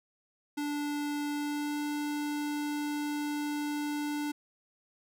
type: tone with pitch glide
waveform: square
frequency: 292.4 to 294.6 Hz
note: D4 to D4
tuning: -7 to +6 cents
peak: -32 dBFS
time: 0.57-4.32 s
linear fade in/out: 10 ms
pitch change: +13 cents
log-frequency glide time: 1.34-1.79 s
effects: none